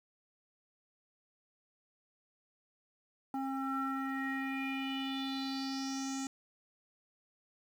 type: tone with low-pass filter sweep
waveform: square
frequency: 268.9 Hz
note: C4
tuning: 47 cents sharp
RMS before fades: -37 dBFS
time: 3.34-6.27 s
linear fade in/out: 2 ms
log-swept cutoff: 1000 to 7200 Hz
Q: 6
effects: 10-bit